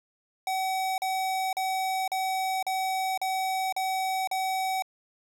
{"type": "tone bursts", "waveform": "square", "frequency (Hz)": 758, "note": "F#5", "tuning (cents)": 42, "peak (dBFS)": -27, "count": 8, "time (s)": [0.47, 4.823], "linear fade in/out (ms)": 2, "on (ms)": 510, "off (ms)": 39, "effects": []}